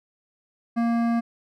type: tone with hard clipping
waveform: triangle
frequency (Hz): 233.1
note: A#3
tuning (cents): 0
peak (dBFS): -22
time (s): 0.76-1.21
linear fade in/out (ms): 20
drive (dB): 17
effects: none